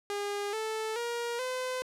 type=tone with pitch steps; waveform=sawtooth; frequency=407.1 / 438.8 / 473.1 / 510 Hz; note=G#4 / A4 / A#4 / C5; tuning=-35 / -5 / +26 / -44 cents; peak=-28 dBFS; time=0.1-1.82 s; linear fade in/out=0 ms; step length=430 ms; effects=low-pass 11000 Hz 12 dB/octave